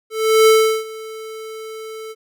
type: tone with ADSR envelope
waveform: square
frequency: 440 Hz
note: A4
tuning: in tune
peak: -8 dBFS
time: 0.1-2.15 s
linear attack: 370 ms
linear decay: 370 ms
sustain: -22 dB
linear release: 39 ms
effects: none